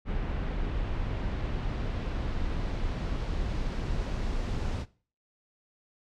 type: noise with low-pass filter sweep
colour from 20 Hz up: brown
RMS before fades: -31 dBFS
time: 0.05-4.86 s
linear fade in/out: 50 ms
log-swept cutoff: 2800 to 6200 Hz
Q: 0.96
effects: noise-tail reverb RT60 0.4 s tail -19 dB re dry